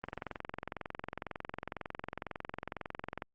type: click train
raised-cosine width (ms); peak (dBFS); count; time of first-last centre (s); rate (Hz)
0.5; -23; 71; 0.04-3.222; 22
effects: Opus 24 kbps